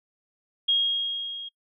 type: tone with level ramp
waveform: sine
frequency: 3265 Hz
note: G#7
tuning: 30 cents flat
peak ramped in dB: -18 to -35 dBFS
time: 0.68-1.49 s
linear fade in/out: 10 ms
effects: noise-tail reverb RT60 0.1 s tail -26 dB re dry